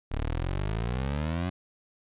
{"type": "exponential sweep", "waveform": "20% pulse", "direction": "up", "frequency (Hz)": [34.65, 92.5], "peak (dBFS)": -23, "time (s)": [0.11, 1.5], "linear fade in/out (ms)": 10, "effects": ["resampled to 8000 Hz"]}